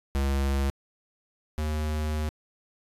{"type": "tone pair in turn", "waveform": "square", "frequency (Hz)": [68.7, 76.58], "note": ["C#2", "D#2"], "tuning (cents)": [-15, -27], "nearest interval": "major second", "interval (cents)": 188, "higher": "second", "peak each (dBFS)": [-24, -27], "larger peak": "first", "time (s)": [[0.15, 0.7], [1.58, 2.29]], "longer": "second", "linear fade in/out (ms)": 0, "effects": ["resampled to 32000 Hz"]}